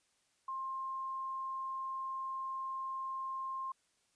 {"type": "tone", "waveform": "sine", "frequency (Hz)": 1060, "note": "C6", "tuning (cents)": 22, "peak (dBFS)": -37, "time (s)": [0.48, 3.72], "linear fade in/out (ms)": 5, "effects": ["white hiss -75 dBFS RMS until 4.15 s", "resampled to 22050 Hz"]}